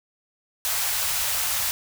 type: band-stop noise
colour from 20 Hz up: white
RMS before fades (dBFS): -25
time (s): 0.65-1.71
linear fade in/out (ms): 0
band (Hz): 120 to 590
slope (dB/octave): 24
effects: none